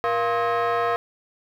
sine tone with frequency modulation, 110 Hz, A2, in tune, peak -17 dBFS, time 0.04-0.96 s, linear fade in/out 0 ms, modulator 584 Hz, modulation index 2.3, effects tanh soft clip ceiling -19 dBFS + 9-bit

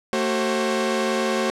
sawtooth tone cluster, 224.2 / 377.1 / 535 Hz, A3 / F#4 / C5, +33 / +33 / +38 cents, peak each -21 dBFS, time 0.13-1.5 s, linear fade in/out 0 ms, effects low-pass 8000 Hz 12 dB/octave

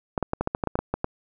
clicks, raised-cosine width 1 ms, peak -10 dBFS, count 12, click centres 0.178 / 0.227 / 0.334 / 0.41 / 0.474 / 0.549 / 0.638 / 0.673 / 0.755 / 0.79 / 0.94 / 1.044 s, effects none

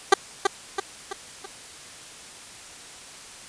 15% pulse tone with echo, 392 Hz, G4, in tune, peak -4 dBFS, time 0.12-0.14 s, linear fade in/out 5 ms, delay 330 ms, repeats 4, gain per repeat -6 dB, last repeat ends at 1.46 s, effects white hiss -43 dBFS RMS until 3.48 s + resampled to 22050 Hz

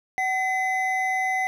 triangle tone pair together, 755.9 / 2028 Hz, F#5 / B6, +37 / +45 cents, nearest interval octave + perfect fourth, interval 1708 cents, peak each -23 dBFS, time 0.18-1.47 s, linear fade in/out 0 ms, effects none

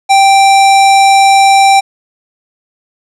square tone, 784 Hz, G5, in tune, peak -4 dBFS, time 0.09-1.81 s, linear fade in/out 20 ms, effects resampled to 22050 Hz + 7-bit

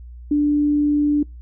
sine tone, 293.7 Hz, D4, in tune, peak -14 dBFS, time 0.31-1.23 s, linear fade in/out 5 ms, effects noise-tail reverb RT60 0.2 s tail -25 dB re dry + added 60 Hz sine -35 dBFS peak until 1.41 s

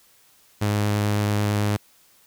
sawtooth tone with vibrato, 103.83 Hz, G#2, in tune, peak -16 dBFS, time 0.61-1.77 s, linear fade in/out 10 ms, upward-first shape sine, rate 9 Hz, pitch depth 9 cents each way, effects white hiss -57 dBFS RMS until 2.26 s

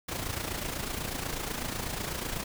pink noise with amplitude modulation, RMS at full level -32 dBFS, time 0.08-2.44 s, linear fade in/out 10 ms, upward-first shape sine, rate 28.1 Hz, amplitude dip 60%, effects none

